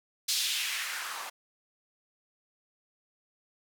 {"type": "noise with band-pass filter sweep", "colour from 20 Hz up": "blue", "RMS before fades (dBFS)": -33, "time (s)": [0.28, 1.3], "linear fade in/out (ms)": 10, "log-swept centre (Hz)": [4400, 880], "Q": 1.9, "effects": []}